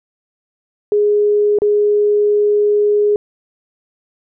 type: tone with dropouts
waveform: sine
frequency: 415.3 Hz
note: G#4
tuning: in tune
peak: -10 dBFS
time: 0.92-3.16 s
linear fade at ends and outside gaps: 1 ms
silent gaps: 1.587-1.619 s
effects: none